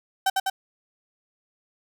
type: tone with echo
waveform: 35% pulse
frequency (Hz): 768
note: G5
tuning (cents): -36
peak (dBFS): -17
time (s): 0.26-0.3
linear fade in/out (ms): 5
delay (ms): 100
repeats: 2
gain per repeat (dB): -2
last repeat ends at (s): 0.5
effects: none